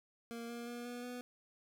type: tone with pitch steps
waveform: 25% pulse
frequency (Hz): 233.1 / 236.4 / 239.7 / 243 / 246.4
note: A#3 / A#3 / A#3 / B3 / B3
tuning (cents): 0 / +24 / +48 / -28 / -4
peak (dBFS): -39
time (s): 0.31-1.21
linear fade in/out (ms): 0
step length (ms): 180
effects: none